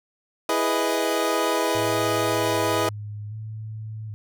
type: chord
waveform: 25% pulse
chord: E major seventh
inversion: none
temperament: equal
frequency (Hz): 329.6 / 415.3 / 493.9 / 622.3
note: E4 / G#4 / B4 / D#5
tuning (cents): 0 / 0 / 0 / 0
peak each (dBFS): -23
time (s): 0.49-2.89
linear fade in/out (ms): 2
type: tone with vibrato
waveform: sine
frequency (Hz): 106.8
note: G#2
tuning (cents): +49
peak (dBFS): -31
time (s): 1.75-4.14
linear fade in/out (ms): 0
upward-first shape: square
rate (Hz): 0.64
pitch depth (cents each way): 36
effects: none

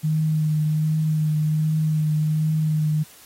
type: tone with vibrato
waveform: sine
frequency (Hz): 154.6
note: D#3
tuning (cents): -11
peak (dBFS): -18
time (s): 0.03-3.04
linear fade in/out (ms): 20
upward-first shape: triangle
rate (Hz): 1.3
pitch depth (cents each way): 22
effects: white hiss -48 dBFS RMS until 3.25 s + AAC 48 kbps

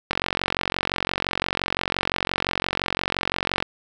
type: click train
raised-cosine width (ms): 0.3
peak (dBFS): -5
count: 162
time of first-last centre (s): 0.11-3.625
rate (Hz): 45.8
effects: none

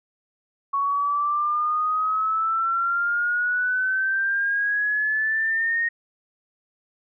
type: exponential sweep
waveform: sine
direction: up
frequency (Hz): 1109 to 1864.7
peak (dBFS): -20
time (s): 0.73-5.89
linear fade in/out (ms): 10
effects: none

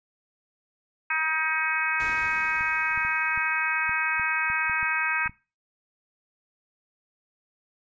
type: harmonic tone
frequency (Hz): 316.5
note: D#4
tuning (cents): +30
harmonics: 3 / 4 / 5 / 6 / 7 / 8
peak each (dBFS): -32 / -32 / -28 / -34 / -30 / -29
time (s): 1.1-5.28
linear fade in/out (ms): 5
type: noise with exponential decay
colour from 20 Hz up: pink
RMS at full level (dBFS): -39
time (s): 2-4.53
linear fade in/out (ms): 0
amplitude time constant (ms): 550
type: clicks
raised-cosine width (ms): 5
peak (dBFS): -31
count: 11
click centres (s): 2.609 / 2.976 / 3.05 / 3.376 / 3.894 / 4.197 / 4.501 / 4.697 / 4.829 / 5.26 / 5.295
effects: noise-tail reverb RT60 0.3 s tail -21 dB re dry + resampled to 16000 Hz

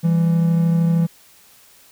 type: tone pair together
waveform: triangle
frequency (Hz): 166.68 / 199.7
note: E3 / G3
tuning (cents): +19 / +32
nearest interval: minor third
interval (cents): 313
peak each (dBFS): -12 / -23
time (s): 0.03-1.07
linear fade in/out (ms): 20
effects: white hiss -50 dBFS RMS until 1.91 s

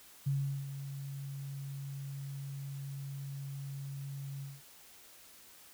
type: tone with ADSR envelope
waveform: sine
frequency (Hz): 138.59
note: C#3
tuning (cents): 0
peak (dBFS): -28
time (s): 0.26-4.62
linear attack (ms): 12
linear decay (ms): 380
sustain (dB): -11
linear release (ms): 200
effects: white hiss -57 dBFS RMS until 5.73 s

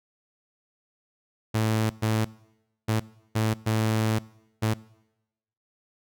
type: tone bursts at uneven times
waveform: sawtooth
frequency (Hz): 110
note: A2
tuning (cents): 0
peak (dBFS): -18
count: 6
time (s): 1.54-1.9 / 2.02-2.25 / 2.88-3 / 3.35-3.54 / 3.66-4.19 / 4.62-4.74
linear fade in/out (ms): 10
effects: noise-tail reverb RT60 0.9 s tail -22 dB re dry

